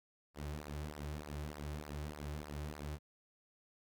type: tone with flanger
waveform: sawtooth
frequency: 74.4 Hz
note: D2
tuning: 23 cents sharp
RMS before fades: -44 dBFS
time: 0.34-2.99 s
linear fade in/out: 50 ms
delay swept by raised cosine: 0.29 to 4.39 ms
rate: 3.3 Hz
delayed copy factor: -0.75
effects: none